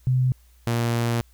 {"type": "tone pair in turn", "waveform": ["sine", "sawtooth"], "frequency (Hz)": [128, 117.59], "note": ["C3", "A#2"], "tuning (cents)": [-38, 16], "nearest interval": "minor second", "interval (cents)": 146, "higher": "first", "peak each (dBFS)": -17, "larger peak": "neither", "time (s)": [[0.07, 0.32], [0.67, 1.21]], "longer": "second", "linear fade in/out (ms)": 0, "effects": ["added 60 Hz sine -52 dBFS peak until 1.33 s", "white hiss -62 dBFS RMS until 1.33 s"]}